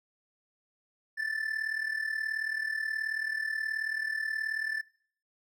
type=tone with amplitude modulation; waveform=triangle; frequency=1760 Hz; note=A6; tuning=in tune; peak=-25 dBFS; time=1.17-4.82 s; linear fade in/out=20 ms; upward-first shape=sine; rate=38.6 Hz; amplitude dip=75%; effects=noise-tail reverb RT60 0.6 s tail -23 dB re dry